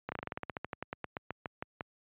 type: slowing click train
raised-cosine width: 0.5 ms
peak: -21 dBFS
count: 21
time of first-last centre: 0.09-1.808 s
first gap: 30 ms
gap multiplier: 1.1
effects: high-pass 80 Hz 12 dB/octave + resampled to 8000 Hz